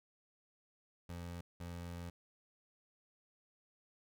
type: tone bursts at uneven times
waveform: 25% pulse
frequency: 86.6 Hz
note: F2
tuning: 14 cents flat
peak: -40 dBFS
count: 2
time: 1.09-1.41 / 1.6-2.1 s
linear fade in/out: 5 ms
effects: none